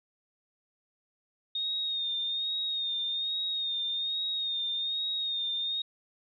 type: tone with vibrato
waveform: sine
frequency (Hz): 3696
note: A#7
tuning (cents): -16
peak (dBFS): -29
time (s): 1.55-5.82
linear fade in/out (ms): 5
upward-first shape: sine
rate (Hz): 1.2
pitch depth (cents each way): 42
effects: none